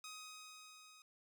10% pulse tone with level ramp, 1257 Hz, D#6, 17 cents sharp, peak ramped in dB -40 to -52 dBFS, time 0.04-1.02 s, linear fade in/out 2 ms, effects none

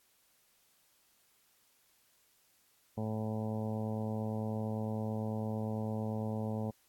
harmonic tone, 108.9 Hz, A2, 17 cents flat, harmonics 1 / 2 / 3 / 4 / 5 / 6 / 7 / 8 / 9, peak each -37 / -37 / -50 / -44 / -44 / -49 / -48 / -52 / -55 dBFS, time 2.97-6.71 s, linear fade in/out 10 ms, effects white hiss -70 dBFS RMS until 6.88 s + AAC 64 kbps

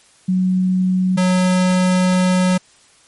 sine / square tone pair in turn, 185 / 183.51 Hz, F#3 / F#3, 0 / -14 cents, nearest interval unison, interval 14 cents, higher first, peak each -13 dBFS, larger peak neither, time 0.28-1.17 / 1.17-2.58 s, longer second, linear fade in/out 10 ms, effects white hiss -51 dBFS RMS until 3.07 s + MP3 48 kbps

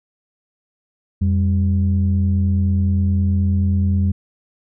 sine tone pair together, 87.98 / 197.5 Hz, F2 / G3, +13 / +13 cents, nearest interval octave + major second, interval 1400 cents, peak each -14 / -19 dBFS, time 1.21-4.12 s, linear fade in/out 10 ms, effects tanh soft clip ceiling -8 dBFS

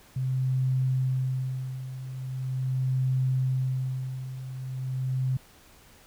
sine tone with tremolo, 130 Hz, C3, 11 cents flat, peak -22 dBFS, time 0.16-5.37 s, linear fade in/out 5 ms, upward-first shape sine, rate 0.41 Hz, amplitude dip 75%, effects pink hiss -55 dBFS RMS until 6.06 s

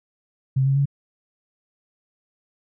sine tone with pitch steps, 132.9 / 136.48 / 140.15 Hz, C3 / C#3 / C#3, +27 / -27 / +19 cents, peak -16 dBFS, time 0.56-0.857 s, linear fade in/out 10 ms, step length 99 ms, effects none

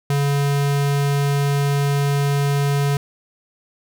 square tone, 141.7 Hz, C#3, 38 cents sharp, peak -17 dBFS, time 0.1-2.97 s, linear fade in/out 2 ms, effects none

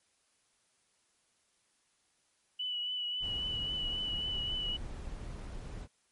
sine tone with vibrato, 2960 Hz, F#7, in tune, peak -33 dBFS, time 2.59-4.77 s, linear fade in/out 10 ms, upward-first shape triangle, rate 3.7 Hz, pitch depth 31 cents each way
brown noise, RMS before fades -42 dBFS, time 3.2-5.88 s, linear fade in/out 50 ms
effects white hiss -73 dBFS RMS until 6.11 s + MP3 48 kbps

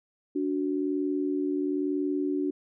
sine tone pair together, 289 / 370 Hz, D4 / F#4, -28 / 0 cents, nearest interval major third, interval 428 cents, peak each -27 / -30 dBFS, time 0.35-2.51 s, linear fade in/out 10 ms, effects none

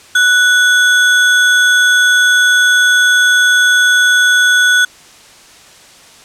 sine tone with sample-and-hold, 1480 Hz, F#6, in tune, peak -6 dBFS, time 0.15-4.85 s, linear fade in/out 5 ms, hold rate 4900 Hz, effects white hiss -40 dBFS RMS until 6.24 s + low-pass 8000 Hz 12 dB/octave

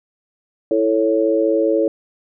sine chord, A major, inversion second, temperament equal, 329.6 / 440 / 554.4 Hz, E4 / A4 / C#5, 0 / 0 / 0 cents, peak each -18 dBFS, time 0.71-1.88 s, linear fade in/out 2 ms, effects none

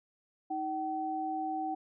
sine tone pair together, 315 / 763.2 Hz, D#4 / G5, +21 / -47 cents, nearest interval octave + minor third, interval 1532 cents, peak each -37 / -33 dBFS, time 0.5-1.75 s, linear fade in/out 10 ms, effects none

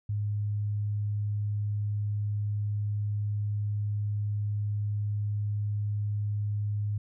sine tone, 103.83 Hz, G#2, in tune, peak -27 dBFS, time 0.09-6.98 s, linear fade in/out 5 ms, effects none

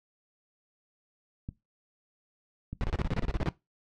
clicks, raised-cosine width 5 ms, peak -24 dBFS, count 3, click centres 1.489 / 2.73 / 3.118 s
brown noise bursts, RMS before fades -28 dBFS, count 12, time 2.81-3.489 s, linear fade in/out 0 ms, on 30 ms, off 29 ms
effects noise-tail reverb RT60 0.2 s tail -19 dB re dry + low-pass 4000 Hz 12 dB/octave

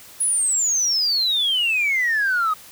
sine exponential sweep, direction down, 10560 to 1234 Hz, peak -16 dBFS, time 0.2-2.54 s, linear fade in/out 10 ms, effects tanh soft clip ceiling -14 dBFS + white hiss -44 dBFS RMS until 2.71 s

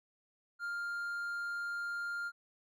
triangle tone, 1401 Hz, F6, 5 cents sharp, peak -34 dBFS, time 0.59-2.32 s, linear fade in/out 50 ms, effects none

